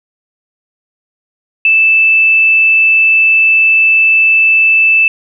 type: tone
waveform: sine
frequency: 2637 Hz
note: E7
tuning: in tune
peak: -5 dBFS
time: 1.65-5.08 s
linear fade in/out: 2 ms
effects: none